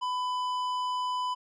triangle tone with tanh clipping, 1000 Hz, B5, 21 cents sharp, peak -30 dBFS, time 0.01-1.35 s, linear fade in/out 20 ms, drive 15 dB, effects none

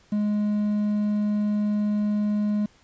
triangle tone with quantisation, 208.7 Hz, G#3, 9 cents sharp, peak -19 dBFS, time 0.12-2.66 s, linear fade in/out 5 ms, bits 8, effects pink hiss -58 dBFS RMS until 2.83 s + resampled to 16000 Hz

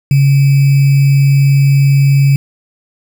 sine tone with sample-and-hold, 138.59 Hz, C#3, in tune, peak -5 dBFS, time 0.11-2.36 s, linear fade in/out 2 ms, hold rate 2450 Hz, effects none

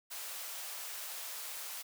white high-pass noise, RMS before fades -43 dBFS, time 0.1-1.83 s, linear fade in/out 20 ms, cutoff 520 Hz, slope 24 dB/octave, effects none

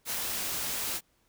white noise, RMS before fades -33 dBFS, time 0.05-1.01 s, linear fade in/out 50 ms, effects pink hiss -70 dBFS RMS until 1.28 s

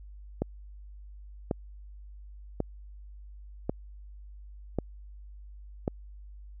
click train, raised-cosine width 2 ms, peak -14 dBFS, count 6, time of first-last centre 0.42-5.879 s, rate 0.916 Hz, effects added 50 Hz sine -44 dBFS peak until 6.6 s

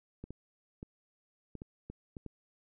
clicks, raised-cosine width 3 ms, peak -30 dBFS, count 8, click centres 0.24 / 0.306 / 0.829 / 1.553 / 1.619 / 1.9 / 2.168 / 2.263 s, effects none

